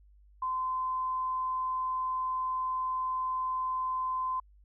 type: tone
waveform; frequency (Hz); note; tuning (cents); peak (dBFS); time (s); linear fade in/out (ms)
sine; 1030; C6; -28; -29; 0.42-4.4; 5
effects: added 50 Hz sine -56 dBFS peak until 4.64 s